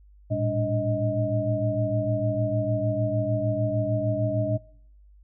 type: tone cluster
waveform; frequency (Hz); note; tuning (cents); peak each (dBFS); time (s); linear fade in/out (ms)
sine; 109.6 / 116.2 / 199.8 / 291 / 627; A2 / A#2 / G3 / D4 / D#5; -6 / -5 / +33 / -16 / +13; -28 / -28 / -35 / -31 / -27; 0.3-4.58; 20
effects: noise-tail reverb RT60 0.7 s tail -24 dB re dry + added 50 Hz sine -50 dBFS peak until 5.23 s